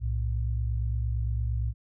sine tone pair together, 62.35 / 111.1 Hz, B1 / A2, +17 / +17 cents, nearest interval minor seventh, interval 1000 cents, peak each -27 / -30 dBFS, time 0-1.74 s, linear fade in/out 50 ms, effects none

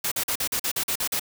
white noise bursts, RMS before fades -26 dBFS, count 10, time 0.04-1.196 s, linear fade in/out 5 ms, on 76 ms, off 44 ms, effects none

